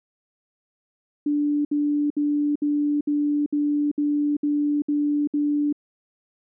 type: tone bursts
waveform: sine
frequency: 293 Hz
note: D4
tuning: 4 cents flat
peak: -19 dBFS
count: 10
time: 1.26-5.727 s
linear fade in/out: 5 ms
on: 390 ms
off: 63 ms
effects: none